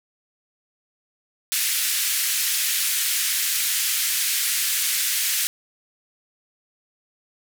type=band-pass noise; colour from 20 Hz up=white; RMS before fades=-23 dBFS; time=1.52-5.47 s; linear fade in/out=0 ms; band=1700 to 15000 Hz; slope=24 dB/octave; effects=none